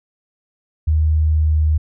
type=tone with pitch glide; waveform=sine; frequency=77.78 to 77.24 Hz; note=D#2 to D#2; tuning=0 to -12 cents; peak=-12 dBFS; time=0.87-1.78 s; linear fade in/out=10 ms; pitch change=-12 cents; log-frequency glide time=1.32-1.57 s; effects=none